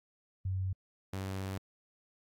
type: tone pair in turn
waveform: sine / sawtooth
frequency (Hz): 94.2 / 95.9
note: F#2 / G2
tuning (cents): +32 / -37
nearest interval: unison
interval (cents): 31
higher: second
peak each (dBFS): -31 / -32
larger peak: first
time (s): 0.45-0.73 / 1.13-1.58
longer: second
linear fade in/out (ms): 5
effects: AAC 48 kbps